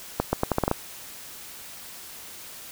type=accelerating click train; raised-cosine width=1 ms; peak=-7 dBFS; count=8; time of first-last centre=0.2-0.714 s; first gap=130 ms; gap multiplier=0.8; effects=white hiss -42 dBFS RMS until 2.71 s